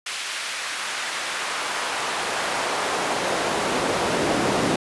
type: noise with high-pass filter sweep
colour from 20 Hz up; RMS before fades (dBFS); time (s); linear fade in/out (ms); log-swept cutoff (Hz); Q
brown; -25; 0.06-4.76; 5; 2200 to 300; 0.83
effects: resampled to 24000 Hz